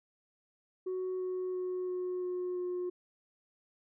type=tone with pitch steps; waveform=sine; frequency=370.7 / 368.4 / 366 / 363.7 / 361.4 / 359.1 Hz; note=F#4 / F#4 / F#4 / F#4 / F#4 / F4; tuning=+3 / -7 / -19 / -30 / -41 / +48 cents; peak=-31 dBFS; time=0.86-2.9 s; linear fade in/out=10 ms; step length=340 ms; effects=tanh soft clip ceiling -31 dBFS